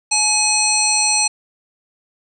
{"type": "harmonic tone", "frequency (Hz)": 847, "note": "G#5", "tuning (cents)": 34, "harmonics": [1, 3, 5, 7, 9, 10], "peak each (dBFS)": [-23, -21, -20, -20, -23, -20], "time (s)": [0.11, 1.28], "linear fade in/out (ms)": 10, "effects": []}